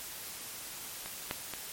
clicks, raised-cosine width 0.3 ms, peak -25 / -16 / -21 dBFS, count 3, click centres 1.06 / 1.311 / 1.537 s, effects white hiss -43 dBFS RMS until 1.72 s + MP3 64 kbps

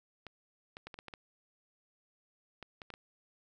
clicks, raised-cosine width 0.3 ms, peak -29 dBFS, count 11, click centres 0.267 / 0.769 / 0.87 / 0.942 / 0.989 / 1.083 / 1.138 / 2.627 / 2.818 / 2.903 / 2.939 s, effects none

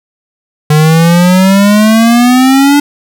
square exponential sweep, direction up, 150 to 291 Hz, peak -4 dBFS, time 0.7-2.8 s, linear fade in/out 5 ms, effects none

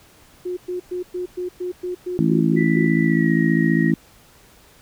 sine tone bursts, 359.9 Hz, F#4, 48 cents flat, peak -23 dBFS, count 11, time 0.45-2.87 s, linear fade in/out 10 ms, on 120 ms, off 110 ms
harmonic tone, 55 Hz, A1, in tune, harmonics 3 / 4 / 5 / 6, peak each -19 / -20 / -21 / -22 dBFS, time 2.19-3.94 s, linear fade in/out 0 ms
sine tone with pitch glide, 1975.5 to 1887.4 Hz, B6 to A#6, 0 to +21 cents, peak -26 dBFS, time 2.56-3.92 s, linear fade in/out 20 ms, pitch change -79 cents, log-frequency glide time 3.04-3.33 s
effects pink hiss -51 dBFS RMS until 4.81 s

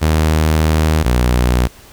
sawtooth tone pair in turn, 78.3 / 61.15 Hz, D#2 / B1, +11 / -16 cents, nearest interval major third, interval 427 cents, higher first, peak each -7 dBFS, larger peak neither, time 0.01-1.04 / 1.04-1.68 s, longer first, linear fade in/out 20 ms, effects pink hiss -42 dBFS RMS until 1.92 s

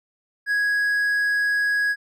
triangle tone, 1661.2 Hz, G#6, in tune, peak -17 dBFS, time 0.46-1.96 s, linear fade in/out 50 ms, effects none

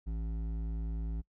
triangle tone with hard clipping, 55 Hz, A1, in tune, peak -35 dBFS, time 0.06-1.22 s, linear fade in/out 20 ms, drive 14 dB, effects noise-tail reverb RT60 0.1 s tail -25 dB re dry

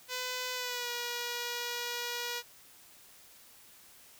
5% pulse tone with pitch glide, 503 to 480.8 Hz, B4 to B4, +32 to -46 cents, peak -23 dBFS, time 0.08-2.43 s, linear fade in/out 50 ms, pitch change -78 cents, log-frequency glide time 0.54-0.9 s, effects white hiss -57 dBFS RMS until 4.19 s

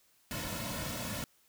pink noise with comb filter, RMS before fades -38 dBFS, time 0.31-1.24 s, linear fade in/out 0 ms, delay 2.5 ms, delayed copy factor -0.75, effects white hiss -68 dBFS RMS until 1.48 s

